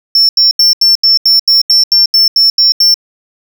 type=tone bursts; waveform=triangle; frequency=5400 Hz; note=E8; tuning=41 cents sharp; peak=-3 dBFS; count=13; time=0.15-2.942 s; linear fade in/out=2 ms; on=140 ms; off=81 ms; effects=none